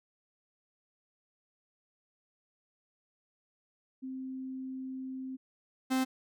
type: tone pair in turn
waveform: sine / 45% pulse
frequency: 261.6 / 260.6 Hz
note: C4 / C4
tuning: 0 / -7 cents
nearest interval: unison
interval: 7 cents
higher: first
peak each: -37 / -27 dBFS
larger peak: second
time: 4.02-5.37 / 5.9-6.05 s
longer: first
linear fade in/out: 20 ms
effects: none